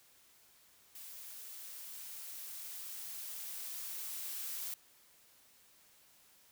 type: noise with level ramp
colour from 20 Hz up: blue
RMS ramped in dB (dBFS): -50 to -41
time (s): 0.95-4.74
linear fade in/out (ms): 2
effects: white hiss -65 dBFS RMS until 6.51 s

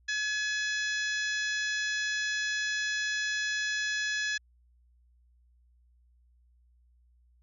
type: harmonic tone with a mistuned harmonic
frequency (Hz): 849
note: G#5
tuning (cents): +38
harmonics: 2 / 3 / 4 / 5 / 6 / 7 / 8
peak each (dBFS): -30 / -40 / -39 / -41 / -41 / -42 / -46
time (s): 0.08-4.38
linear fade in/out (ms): 10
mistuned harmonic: 5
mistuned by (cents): -62
effects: added 60 Hz sine -61 dBFS peak until 7.42 s

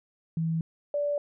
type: tone pair in turn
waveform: sine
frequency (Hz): 163 / 580.9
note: E3 / D5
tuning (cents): -19 / -19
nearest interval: octave + minor seventh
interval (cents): 2200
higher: second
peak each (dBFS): -25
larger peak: neither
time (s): 0.37-0.61 / 0.94-1.18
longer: neither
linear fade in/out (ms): 2
effects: none

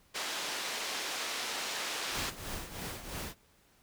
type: band-pass noise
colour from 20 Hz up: white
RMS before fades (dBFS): -37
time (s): 0.14-2.31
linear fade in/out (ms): 20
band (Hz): 310 to 5000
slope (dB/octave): 12
type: noise with tremolo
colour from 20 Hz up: pink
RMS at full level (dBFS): -38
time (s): 2.11-3.35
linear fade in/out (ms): 50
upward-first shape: triangle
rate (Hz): 3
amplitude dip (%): 70
effects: pink hiss -66 dBFS RMS until 3.82 s

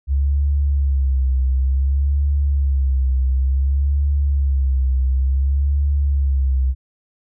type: tone with vibrato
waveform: sine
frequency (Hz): 68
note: C#2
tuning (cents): -33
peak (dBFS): -14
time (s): 0.07-6.75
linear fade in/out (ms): 50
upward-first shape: sine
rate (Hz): 0.56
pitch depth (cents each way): 81
effects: none

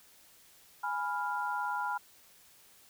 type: chord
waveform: sine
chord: F diminished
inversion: first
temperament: equal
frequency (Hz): 830.6 / 987.8 / 1396.9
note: Ab5 / Cb6 / F6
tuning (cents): 0 / 0 / 0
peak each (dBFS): -36 / -35 / -36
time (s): 0.83-1.98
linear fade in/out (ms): 10
effects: white hiss -60 dBFS RMS until 2.89 s

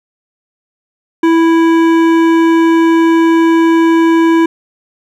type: tone with hard clipping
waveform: triangle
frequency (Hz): 329.6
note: E4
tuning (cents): 0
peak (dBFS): -8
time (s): 1.23-4.46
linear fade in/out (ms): 5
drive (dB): 17
effects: none

